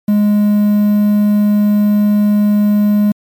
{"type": "tone with quantisation", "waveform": "triangle", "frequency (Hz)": 207.7, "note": "G#3", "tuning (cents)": 0, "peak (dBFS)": -6, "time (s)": [0.08, 3.12], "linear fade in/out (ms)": 5, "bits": 6, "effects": ["MP3 96 kbps"]}